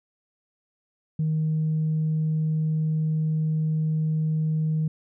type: tone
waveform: sine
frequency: 156.6 Hz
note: D#3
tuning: 11 cents sharp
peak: -20 dBFS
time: 1.19-4.88 s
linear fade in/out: 5 ms
effects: tanh soft clip ceiling -18 dBFS